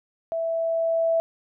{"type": "tone with level ramp", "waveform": "sine", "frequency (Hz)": 659.3, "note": "E5", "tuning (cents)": 0, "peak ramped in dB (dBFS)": [-24, -18], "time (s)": [0.32, 1.2], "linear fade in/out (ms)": 0, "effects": []}